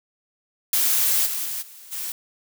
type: noise with level steps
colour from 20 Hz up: blue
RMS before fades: -20 / -27 / -29 / -44 / -30 dBFS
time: 0.73-2.12 s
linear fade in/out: 2 ms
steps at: 1.25 / 1.44 / 1.61 / 1.91 s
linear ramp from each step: 20 ms
effects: none